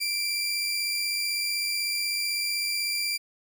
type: tone pair together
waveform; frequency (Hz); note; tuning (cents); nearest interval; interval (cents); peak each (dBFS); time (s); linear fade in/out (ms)
sawtooth; 2349 / 4794; D7 / D8; 0 / +35; octave; 1235; -26; 0-3.18; 20
effects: none